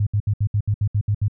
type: tone bursts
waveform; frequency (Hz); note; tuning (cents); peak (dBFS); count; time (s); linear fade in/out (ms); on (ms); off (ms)
sine; 103.5; G#2; -5; -16; 10; 0-1.282; 5; 67; 68
effects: none